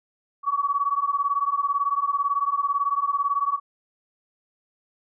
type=beating tone pair; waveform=sine; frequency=1123 / 1141 Hz; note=C#6 / C#6; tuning=+22 / +50 cents; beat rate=18 Hz; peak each=-24 dBFS; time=0.43-3.6 s; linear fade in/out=50 ms; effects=none